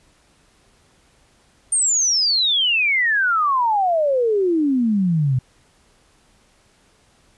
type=exponential sweep; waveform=sine; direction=down; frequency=8960 to 123.47 Hz; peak=-15 dBFS; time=1.72-5.39 s; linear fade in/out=5 ms; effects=pink hiss -57 dBFS RMS until 7.37 s + resampled to 24000 Hz